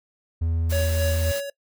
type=tone; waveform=triangle; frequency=82.41 Hz; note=E2; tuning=in tune; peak=-19 dBFS; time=0.41-1.32 s; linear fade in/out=10 ms
type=noise; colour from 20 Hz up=white; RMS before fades=-35 dBFS; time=0.69-1.41 s; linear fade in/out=20 ms
type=tone with tremolo; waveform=square; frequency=561 Hz; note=C#5; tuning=21 cents sharp; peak=-24 dBFS; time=0.72-1.5 s; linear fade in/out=5 ms; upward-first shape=sine; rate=3.7 Hz; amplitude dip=55%
effects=noise-tail reverb RT60 0.1 s tail -22 dB re dry